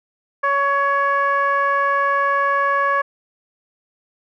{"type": "tone with low-pass filter", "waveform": "15% pulse", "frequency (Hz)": 560, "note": "C#5", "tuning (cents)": 18, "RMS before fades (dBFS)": -18, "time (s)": [0.43, 3.02], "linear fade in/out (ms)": 10, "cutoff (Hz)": 1400, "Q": 5.6, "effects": []}